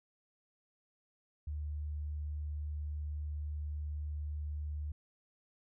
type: tone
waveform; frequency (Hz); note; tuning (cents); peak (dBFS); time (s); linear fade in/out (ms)
sine; 74.7; D2; +30; -36; 1.47-4.92; 5
effects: none